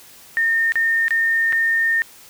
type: tone with dropouts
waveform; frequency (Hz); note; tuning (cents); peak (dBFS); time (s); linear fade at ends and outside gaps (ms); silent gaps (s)
sine; 1824; A#6; -38; -15; 0.37-2.02; 0; 0.721-0.756 / 1.082-1.107 / 1.524-1.529
effects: white hiss -45 dBFS RMS until 2.29 s